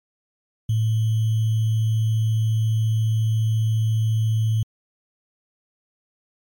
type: tone with sample-and-hold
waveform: sine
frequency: 110.7 Hz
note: A2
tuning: 11 cents sharp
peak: -17 dBFS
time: 0.69-4.63 s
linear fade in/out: 5 ms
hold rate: 3150 Hz
effects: MP3 64 kbps